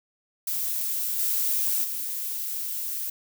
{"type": "noise with level steps", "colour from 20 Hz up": "violet", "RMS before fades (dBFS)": [-28, -25, -31], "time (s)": [0.47, 3.1], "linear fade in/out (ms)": 5, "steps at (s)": [1.18, 1.83], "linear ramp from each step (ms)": 20, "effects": []}